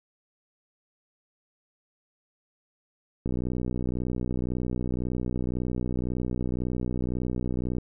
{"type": "click train", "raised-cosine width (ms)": 3, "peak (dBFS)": -17, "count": 281, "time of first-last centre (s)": [3.26, 7.783], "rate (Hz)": 61.9, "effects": []}